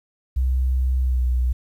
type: tone with pitch glide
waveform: sine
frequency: 64.3 to 62.04 Hz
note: C2 to B1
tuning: -30 to +9 cents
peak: -17 dBFS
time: 0.36-1.53 s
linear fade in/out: 10 ms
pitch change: -61 cents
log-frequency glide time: 1.02-1.23 s
effects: 9-bit